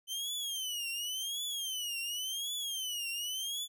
sawtooth tone with vibrato, 3077 Hz, G7, 33 cents flat, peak -32 dBFS, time 0.07-3.68 s, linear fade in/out 50 ms, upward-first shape triangle, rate 0.91 Hz, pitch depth 210 cents each way, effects none

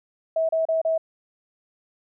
sine tone bursts, 647 Hz, E5, 32 cents flat, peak -19 dBFS, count 4, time 0.36-0.979 s, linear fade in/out 5 ms, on 130 ms, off 33 ms, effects none

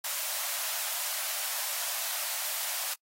white high-pass noise, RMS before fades -33 dBFS, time 0.04-2.94 s, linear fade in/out 5 ms, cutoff 550 Hz, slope 96 dB/octave, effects noise-tail reverb RT60 0.1 s tail -25 dB re dry + AAC 48 kbps

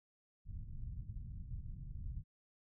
pink low-pass noise, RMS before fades -45 dBFS, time 0.45-2.24 s, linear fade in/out 50 ms, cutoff 140 Hz, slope 24 dB/octave, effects none

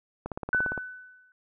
click train, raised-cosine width 1 ms, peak -19 dBFS, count 10, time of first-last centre 0.26-0.777 s, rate 17.4 Hz
sine tone with exponential decay, 1500 Hz, F#6, 23 cents sharp, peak -20 dBFS, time 0.53-1.32 s, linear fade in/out 1 ms, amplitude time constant 170 ms
effects none

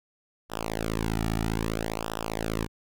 sawtooth tone with flanger, 55 Hz, A1, in tune, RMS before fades -30 dBFS, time 0.49-2.68 s, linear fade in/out 50 ms, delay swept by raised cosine 0.45 to 1.95 ms, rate 0.61 Hz, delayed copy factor -1, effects none

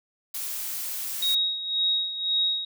blue noise, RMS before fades -32 dBFS, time 0.34-1.35 s, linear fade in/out 5 ms
sine tone with tremolo, 3781 Hz, A#7, 24 cents sharp, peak -20 dBFS, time 1.22-2.65 s, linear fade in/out 5 ms, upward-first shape sine, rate 1.9 Hz, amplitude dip 70%
effects none

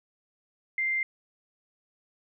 sine tone, 2093 Hz, C7, in tune, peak -25 dBFS, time 0.78-1.03 s, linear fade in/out 2 ms, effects none

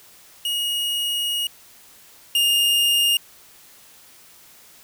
45% pulse tone pair in turn, 2878 / 2833 Hz, F#7 / F7, -49 / +24 cents, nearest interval unison, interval 27 cents, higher first, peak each -21 / -16 dBFS, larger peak second, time 0.45-1.47 / 2.35-3.17 s, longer first, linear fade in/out 2 ms, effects white hiss -49 dBFS RMS until 4.83 s

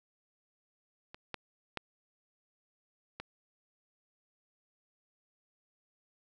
clicks, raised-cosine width 0.3 ms, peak -30 / -21 / -19 / -24 dBFS, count 4, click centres 1.145 / 1.343 / 1.773 / 3.2 s, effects none

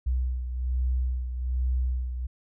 sine beating tone pair, 62.7 / 63.9 Hz, B1 / C2, +27 / -40 cents, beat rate 1.2 Hz, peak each -25 / -33 dBFS, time 0.06-2.27 s, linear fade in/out 10 ms, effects none

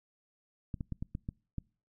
clicks, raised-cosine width 5 ms, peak -24 dBFS, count 7, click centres 0.742 / 0.808 / 0.923 / 1.025 / 1.151 / 1.289 / 1.583 s, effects noise-tail reverb RT60 0.4 s tail -26 dB re dry

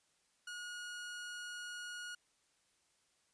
sawtooth tone, 1445 Hz, F#6, 41 cents flat, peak -40 dBFS, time 0.47-2.15 s, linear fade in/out 5 ms, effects white hiss -75 dBFS RMS until 3.33 s + resampled to 22050 Hz

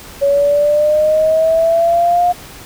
sine exponential sweep, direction up, 558 to 714 Hz, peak -9 dBFS, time 0.21-2.33 s, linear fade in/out 20 ms, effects pink hiss -35 dBFS RMS until 2.65 s

